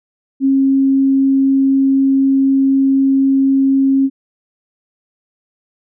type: tone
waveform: sine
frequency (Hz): 270.4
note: C#4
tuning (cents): -43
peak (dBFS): -9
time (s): 0.4-4.1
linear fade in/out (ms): 50
effects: none